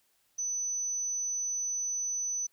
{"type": "tone", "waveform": "sine", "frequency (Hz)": 6000, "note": "F#8", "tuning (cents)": 23, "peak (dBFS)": -30, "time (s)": [0.38, 2.47], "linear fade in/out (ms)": 10, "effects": ["white hiss -71 dBFS RMS until 2.52 s"]}